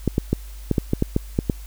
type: clicks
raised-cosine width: 3 ms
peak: -5 dBFS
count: 10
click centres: 0.077 / 0.181 / 0.33 / 0.713 / 0.782 / 0.934 / 1.024 / 1.164 / 1.389 / 1.498 s
effects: added 50 Hz sine -34 dBFS peak until 1.66 s + white hiss -48 dBFS RMS until 1.66 s